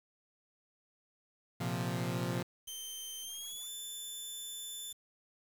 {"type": "chord", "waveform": "sawtooth", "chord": "Bb suspended second", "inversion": "none", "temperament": "equal", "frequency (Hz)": [116.54, 130.81, 174.61], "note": ["Bb2", "C3", "F3"], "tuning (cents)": [0, 0, 0], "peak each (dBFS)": [-34, -34, -33], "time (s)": [1.6, 2.43], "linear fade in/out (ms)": 10}
{"type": "tone with pitch glide", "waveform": "15% pulse", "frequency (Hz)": [3117, 3519], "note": ["G7", "A7"], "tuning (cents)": [-11, 0], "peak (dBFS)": -35, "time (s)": [2.67, 4.93], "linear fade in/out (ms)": 10, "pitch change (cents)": 211, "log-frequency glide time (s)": [3.22, 3.68]}
{"effects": ["9-bit"]}